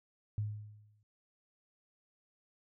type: tone with exponential decay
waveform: sine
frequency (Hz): 105.4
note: G#2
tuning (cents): +26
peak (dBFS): -30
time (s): 0.38-1.03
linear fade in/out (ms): 0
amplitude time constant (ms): 140
effects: none